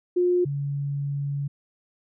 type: tone pair in turn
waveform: sine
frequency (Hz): 356.8 / 141.6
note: F4 / C#3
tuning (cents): +37 / +37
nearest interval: octave + major third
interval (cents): 1600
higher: first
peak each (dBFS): -18 / -25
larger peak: first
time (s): 0.16-0.45 / 0.45-1.48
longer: second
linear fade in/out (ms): 10
effects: none